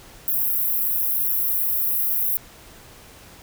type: high-pass noise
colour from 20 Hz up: pink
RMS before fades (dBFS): -22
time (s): 0.28-2.37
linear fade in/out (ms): 0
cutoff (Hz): 12000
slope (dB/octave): 48
effects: pink hiss -46 dBFS RMS until 3.42 s